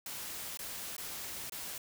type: noise with dropouts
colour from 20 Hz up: white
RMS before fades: -42 dBFS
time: 0.06-1.78 s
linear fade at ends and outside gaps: 2 ms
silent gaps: 0.573-0.591 / 0.966-0.98 / 1.497-1.521 s
effects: none